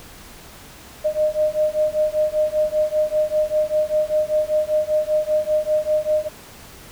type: beating tone pair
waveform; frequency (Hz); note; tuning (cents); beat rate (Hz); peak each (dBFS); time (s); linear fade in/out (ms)
sine; 610 / 615.1; D#5 / D#5; -34 / -20; 5.1; -20; 1.04-6.29; 20
effects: pink hiss -42 dBFS RMS until 6.91 s